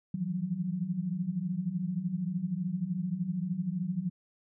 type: tone cluster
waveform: sine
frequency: 162.6 / 173 / 186 Hz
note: E3 / F3 / F#3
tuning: -23 / -16 / +9 cents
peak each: -37 / -36 / -32 dBFS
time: 0.14-4.1 s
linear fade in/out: 5 ms
effects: none